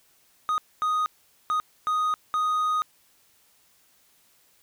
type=tone bursts at uneven times; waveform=triangle; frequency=1244.5 Hz; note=D#6; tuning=in tune; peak=-20 dBFS; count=5; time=0.49-0.58 / 0.82-1.06 / 1.5-1.6 / 1.87-2.14 / 2.34-2.82 s; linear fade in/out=0 ms; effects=white hiss -62 dBFS RMS until 4.62 s